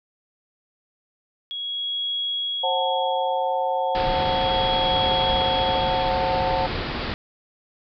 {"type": "tone with tremolo", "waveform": "sine", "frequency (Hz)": 3322, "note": "G#7", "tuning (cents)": 0, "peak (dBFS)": -23, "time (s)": [1.51, 6.09], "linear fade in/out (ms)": 0, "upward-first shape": "sine", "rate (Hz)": 0.35, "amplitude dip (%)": 95}
{"type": "chord", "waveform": "sine", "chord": "F# diminished", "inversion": "second", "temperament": "just", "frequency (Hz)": [532.8, 740, 888], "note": ["C5", "F#5", "A5"], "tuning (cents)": [31, 0, 16], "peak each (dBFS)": -25, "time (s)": [2.63, 6.67], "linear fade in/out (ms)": 10}
{"type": "low-pass noise", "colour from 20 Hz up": "pink", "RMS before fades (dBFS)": -28, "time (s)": [3.95, 7.14], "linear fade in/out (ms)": 0, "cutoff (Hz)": 4900, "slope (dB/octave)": 96}
{"effects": []}